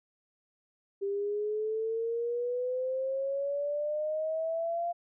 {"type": "exponential sweep", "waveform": "sine", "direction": "up", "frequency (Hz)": [394.7, 695], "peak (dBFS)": -29, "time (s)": [1.01, 4.93], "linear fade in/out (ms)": 20, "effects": []}